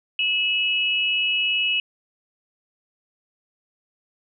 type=tone pair together; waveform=sine; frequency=2601 / 2920 Hz; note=E7 / F#7; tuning=-24 / -24 cents; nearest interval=major second; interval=200 cents; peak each=-22 / -22 dBFS; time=0.19-1.8 s; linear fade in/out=2 ms; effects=none